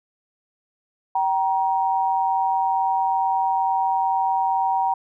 sine tone pair together, 772 / 943.4 Hz, G5 / A#5, -27 / +20 cents, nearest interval minor third, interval 347 cents, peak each -21 dBFS, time 1.15-4.94 s, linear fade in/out 5 ms, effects none

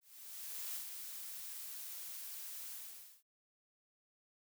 blue noise with ADSR envelope, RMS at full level -42 dBFS, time 0.01-3.23 s, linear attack 740 ms, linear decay 90 ms, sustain -5 dB, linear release 510 ms, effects none

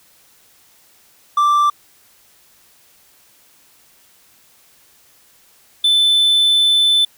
triangle tone pair in turn, 1174.7 / 3520 Hz, D6 / A7, 0 / 0 cents, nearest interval octave + perfect fifth, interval 1900 cents, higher second, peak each -9 dBFS, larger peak neither, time 1.37-1.7 / 5.84-7.05 s, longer second, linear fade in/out 5 ms, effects white hiss -52 dBFS RMS until 7.17 s

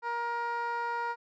15% pulse tone with band-pass filter, 471.9 Hz, A#4, 21 cents sharp, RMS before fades -33 dBFS, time 0.02-1.16 s, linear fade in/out 50 ms, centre 1000 Hz, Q 1.8, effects resampled to 16000 Hz

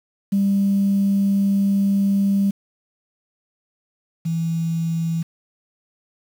sine tone pair in turn, 198.1 / 164.86 Hz, G3 / E3, +18 / 0 cents, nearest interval minor third, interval 318 cents, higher first, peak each -14 / -19 dBFS, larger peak first, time 0.32-2.51 / 4.25-5.23 s, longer first, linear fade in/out 10 ms, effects tanh soft clip ceiling -11 dBFS + 7-bit

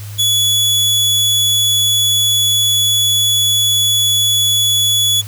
sawtooth tone, 3400 Hz, G#7, 40 cents sharp, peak -8 dBFS, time 0.18-5.22 s, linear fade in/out 20 ms, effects added 103 Hz sine -26 dBFS peak until 5.27 s + white hiss -37 dBFS RMS until 5.27 s

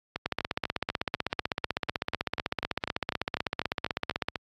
two click trains, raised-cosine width 0.3 ms, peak -14 / -11 dBFS, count 18 / 65, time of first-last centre 0.16-4.358 / 0.26-4.285 s, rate 4.05 / 15.9 Hz, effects high-pass 60 Hz 12 dB/octave + AAC 32 kbps

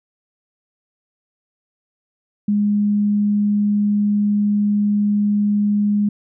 sine tone, 206.4 Hz, G#3, 10 cents flat, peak -14 dBFS, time 2.48-6.09 s, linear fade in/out 5 ms, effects none

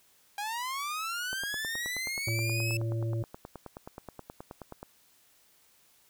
sawtooth linear sweep, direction up, 803 to 2637 Hz, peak -29 dBFS, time 0.38-2.77 s, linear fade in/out 2 ms
click train, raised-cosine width 1 ms, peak -27 dBFS, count 34, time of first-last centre 1.33-4.829 s, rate 9.43 Hz
harmonic tone, 113.8 Hz, A#2, 41 cents flat, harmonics 1 / 3 / 5, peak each -29 / -39 / -43 dBFS, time 2.27-3.23 s, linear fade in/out 5 ms
effects white hiss -64 dBFS RMS until 6.09 s

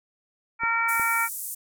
harmonic tone, 459.6 Hz, A#4, 25 cents flat, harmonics 2 / 3 / 4 / 5, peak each -29 / -25 / -31 / -26 dBFS, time 0.59-1.29 s, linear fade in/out 50 ms
clicks, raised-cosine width 2 ms, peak -26 dBFS, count 2, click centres 0.635 / 0.997 s
white band-pass noise, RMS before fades -34 dBFS, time 0.88-1.55 s, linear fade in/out 10 ms, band 8200 to 14000 Hz, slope 24 dB/octave
effects none

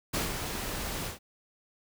pink noise with ADSR envelope, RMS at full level -29 dBFS, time 0.13-1.19 s, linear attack 15 ms, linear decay 160 ms, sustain -6 dB, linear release 130 ms, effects none

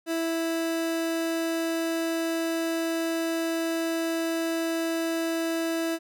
30% pulse tone, 329.2 Hz, E4, 2 cents flat, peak -23 dBFS, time 0.06-5.99 s, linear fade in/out 50 ms, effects none

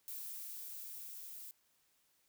violet noise with level ramp, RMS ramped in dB -45 to -50 dBFS, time 0.08-1.51 s, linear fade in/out 0 ms, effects white hiss -75 dBFS RMS until 2.28 s

